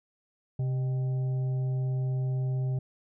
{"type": "harmonic tone with a mistuned harmonic", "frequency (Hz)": 130.81, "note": "C3", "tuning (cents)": 0, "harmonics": [1, 3, 5, 6], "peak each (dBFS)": [-26, -44, -48, -54], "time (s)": [0.59, 2.79], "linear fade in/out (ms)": 5, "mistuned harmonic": 5, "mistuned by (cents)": -100, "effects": []}